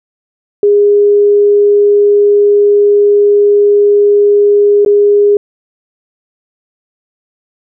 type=tone with dropouts; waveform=sine; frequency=410 Hz; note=G#4; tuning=22 cents flat; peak=-4 dBFS; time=0.63-5.37 s; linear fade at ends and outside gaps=2 ms; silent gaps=4.849-4.861 s; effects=none